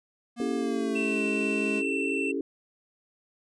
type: tone with pitch glide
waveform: square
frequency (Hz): 237.3 to 211.4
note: A#3 to G#3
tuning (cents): +31 to +31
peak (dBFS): -32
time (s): 0.36-1.83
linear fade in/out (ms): 50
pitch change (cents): -200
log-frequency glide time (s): 0.56-1.24
type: chord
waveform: sine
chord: A dominant seventh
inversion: first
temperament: equal with one note detuned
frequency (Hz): 277.2 / 329.6 / 395.9 / 440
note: C#4 / E4 / G4 / A4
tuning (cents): 0 / 0 / +17 / 0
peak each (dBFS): -31 / -35 / -32 / -35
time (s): 0.4-2.41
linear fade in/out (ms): 2
type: tone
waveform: triangle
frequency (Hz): 2688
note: E7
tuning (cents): +33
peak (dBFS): -28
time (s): 0.95-2.32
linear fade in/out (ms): 10
effects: resampled to 24000 Hz